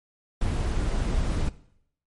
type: noise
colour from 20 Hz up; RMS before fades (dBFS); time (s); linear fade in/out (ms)
brown; -25; 0.41-1.49; 5
effects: noise-tail reverb RT60 0.7 s tail -18 dB re dry + MP3 48 kbps